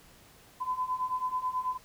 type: beating tone pair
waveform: sine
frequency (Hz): 1008 / 1017.2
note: B5 / C6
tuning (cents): +35 / -49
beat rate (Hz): 9.2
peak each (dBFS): -34 / -31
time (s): 0.6-1.78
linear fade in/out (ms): 20
effects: pink hiss -57 dBFS RMS until 1.84 s